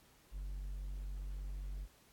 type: tone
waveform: triangle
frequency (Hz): 47.5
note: F#1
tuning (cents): +46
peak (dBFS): -38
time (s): 0.31-1.88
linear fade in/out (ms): 50
effects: pink hiss -66 dBFS RMS until 2.12 s + AAC 64 kbps